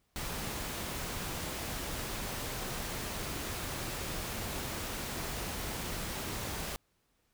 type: noise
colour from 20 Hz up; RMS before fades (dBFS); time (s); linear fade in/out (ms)
pink; -38; 0.16-6.76; 0
effects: pink hiss -75 dBFS RMS until 7.33 s